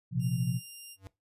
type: chord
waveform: sine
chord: Bb suspended second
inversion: none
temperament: equal with one note detuned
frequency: 117.69 / 130.81 / 174.61 Hz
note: Bb2 / C3 / F3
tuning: +17 / 0 / 0 cents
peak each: -33 / -30 / -32 dBFS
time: 0.11-0.6 s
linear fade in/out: 50 ms
type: tone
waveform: 5% pulse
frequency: 2794 Hz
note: F7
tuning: in tune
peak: -35 dBFS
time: 0.19-0.97 s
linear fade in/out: 50 ms
type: tone with exponential growth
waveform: square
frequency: 96.4 Hz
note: G2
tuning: 28 cents flat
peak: -40 dBFS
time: 0.95-1.07 s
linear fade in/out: 0 ms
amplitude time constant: 24 ms
effects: noise-tail reverb RT60 0.2 s tail -19 dB re dry + resampled to 32000 Hz